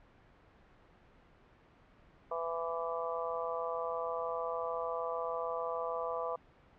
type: harmonic tone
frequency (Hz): 166.5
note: E3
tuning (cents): +18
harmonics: 3 / 4 / 5 / 6 / 7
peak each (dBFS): -38 / -39 / -46 / -41 / -40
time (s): 2.31-6.36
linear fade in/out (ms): 5
effects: pink hiss -62 dBFS RMS until 6.78 s + low-pass 2000 Hz 12 dB/octave